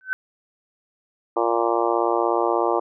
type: tone with exponential growth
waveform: sine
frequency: 1524 Hz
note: G6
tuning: 49 cents flat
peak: -17 dBFS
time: 0.01-0.13 s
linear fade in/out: 0 ms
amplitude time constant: 25 ms
type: harmonic tone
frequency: 116.54 Hz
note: A#2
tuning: in tune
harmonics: 3 / 4 / 5 / 6 / 7 / 8 / 9 / 10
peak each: -24 / -25 / -26 / -27 / -27 / -28 / -29 / -29 dBFS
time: 1.36-2.8 s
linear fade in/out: 10 ms
effects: none